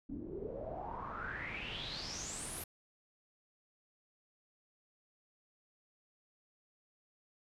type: noise with low-pass filter sweep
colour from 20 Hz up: pink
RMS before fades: -43 dBFS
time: 0.09-2.64 s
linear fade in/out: 5 ms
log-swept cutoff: 260 to 12000 Hz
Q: 8
effects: none